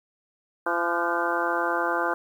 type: harmonic tone with a mistuned harmonic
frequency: 171 Hz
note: F3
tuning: 36 cents flat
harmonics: 2 / 3 / 4 / 5 / 6 / 7 / 8 / 9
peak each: -31 / -31 / -31 / -31 / -31 / -31 / -31 / -31 dBFS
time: 0.66-2.14 s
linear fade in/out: 5 ms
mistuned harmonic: 8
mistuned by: +59 cents
effects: 9-bit